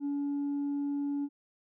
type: tone with tanh clipping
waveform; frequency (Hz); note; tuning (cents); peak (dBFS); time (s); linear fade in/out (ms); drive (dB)
triangle; 284.8; C#4; +47; -30; 0-1.29; 50; 6
effects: none